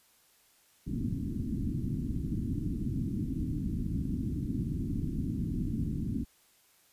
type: low-pass noise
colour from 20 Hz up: white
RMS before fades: -33 dBFS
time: 0.86-6.25 s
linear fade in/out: 20 ms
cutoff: 290 Hz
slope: 48 dB/octave
effects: white hiss -65 dBFS RMS until 6.92 s + resampled to 32000 Hz